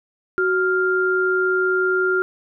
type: tone pair together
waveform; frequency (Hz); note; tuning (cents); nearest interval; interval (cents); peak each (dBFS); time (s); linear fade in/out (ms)
sine; 371.9 / 1397.6; F#4 / F6; +9 / +1; octave + major seventh; 2292; -19; 0.38-2.22; 0
effects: none